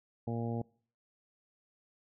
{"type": "harmonic tone", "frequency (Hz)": 116.54, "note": "A#2", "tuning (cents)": 0, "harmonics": [1, 2, 3, 4, 5, 6, 7], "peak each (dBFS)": [-36, -37, -44, -42, -47, -47, -47], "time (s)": [0.27, 0.62], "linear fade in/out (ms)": 5, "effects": ["noise-tail reverb RT60 0.5 s tail -25 dB re dry"]}